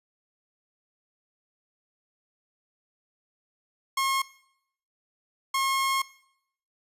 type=tone bursts at uneven times; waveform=sawtooth; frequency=1079 Hz; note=C#6; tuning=47 cents flat; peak=-20 dBFS; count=2; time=3.97-4.22 / 5.54-6.02 s; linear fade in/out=5 ms; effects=noise-tail reverb RT60 0.7 s tail -19 dB re dry + resampled to 32000 Hz